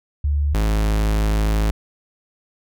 sine / 45% pulse tone pair in turn, 72.6 / 52.98 Hz, D2 / G#1, -19 / +35 cents, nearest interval perfect fourth, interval 546 cents, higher first, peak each -16 dBFS, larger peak neither, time 0.24-0.54 / 0.54-1.71 s, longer second, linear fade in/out 5 ms, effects none

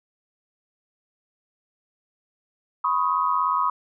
sine tone cluster, 993 / 1090 / 1257 Hz, B5 / C#6 / D#6, +9 / -29 / +17 cents, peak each -24 dBFS, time 2.84-3.7 s, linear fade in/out 5 ms, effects none

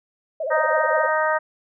sine tone with vibrato, 580 Hz, D5, 22 cents flat, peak -23 dBFS, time 0.4-1.09 s, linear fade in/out 5 ms, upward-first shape sine, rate 15 Hz, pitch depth 210 cents each way
harmonic tone, 311.1 Hz, D#4, in tune, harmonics 2 / 3 / 4 / 5 / 6, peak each -22 / -24 / -25 / -26 / -27 dBFS, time 0.5-1.39 s, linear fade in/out 20 ms
effects none

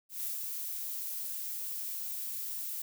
violet noise with ADSR envelope, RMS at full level -35 dBFS, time 0.09-2.82 s, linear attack 140 ms, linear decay 140 ms, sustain -3 dB, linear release 4 ms, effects none

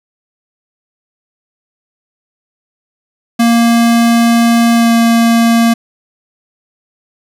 square tone with pitch glide, 233.1 to 231.2 Hz, A#3 to A#3, 0 to -14 cents, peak -7 dBFS, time 3.39-5.74 s, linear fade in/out 10 ms, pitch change -14 cents, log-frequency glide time 4.74-4.92 s, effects resampled to 32000 Hz + 8-bit

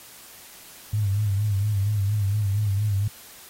sine tone with vibrato, 102 Hz, G#2, 31 cents flat, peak -20 dBFS, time 0.93-3.08 s, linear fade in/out 5 ms, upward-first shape sine, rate 4.3 Hz, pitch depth 82 cents each way, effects white hiss -46 dBFS RMS until 3.49 s + AAC 48 kbps

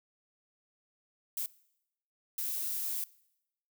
violet noise bursts at uneven times, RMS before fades -35 dBFS, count 2, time 1.37-1.46 / 2.38-3.04 s, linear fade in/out 2 ms, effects noise-tail reverb RT60 0.8 s tail -21 dB re dry

